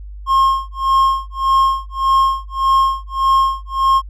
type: tone with tremolo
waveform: triangle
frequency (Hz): 1073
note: C6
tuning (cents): +43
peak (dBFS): -7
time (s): 0.26-4.02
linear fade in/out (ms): 50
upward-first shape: sine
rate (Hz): 1.7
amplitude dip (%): 100
effects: added 50 Hz sine -29 dBFS peak until 4.09 s